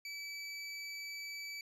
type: tone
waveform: 25% pulse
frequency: 2302 Hz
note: D7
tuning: 35 cents flat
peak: -38 dBFS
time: 0.05-1.61 s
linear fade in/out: 2 ms
effects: low-pass 11000 Hz 12 dB/octave